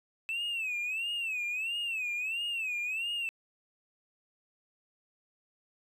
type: tone with vibrato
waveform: triangle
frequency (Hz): 2620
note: E7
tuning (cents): -11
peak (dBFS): -29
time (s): 0.29-3.29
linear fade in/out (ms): 0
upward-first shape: sine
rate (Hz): 1.5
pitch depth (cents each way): 150
effects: tanh soft clip ceiling -26 dBFS